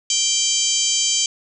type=harmonic tone; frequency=784 Hz; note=G5; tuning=in tune; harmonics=3 / 4 / 5 / 6 / 7 / 8 / 9 / 10; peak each=-33 / -22 / -33 / -25 / -29 / -22 / -23 / -28 dBFS; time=0.1-1.26 s; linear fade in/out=2 ms; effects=none